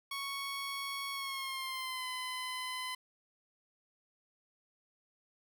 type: tone with pitch glide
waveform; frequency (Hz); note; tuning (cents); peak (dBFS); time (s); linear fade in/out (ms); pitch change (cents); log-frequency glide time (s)
15% pulse; 1108.7 to 1016.7; C#6 to B5; 0 to +50; -31; 0.11-2.95; 5; -150; 1.12-2.07
effects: none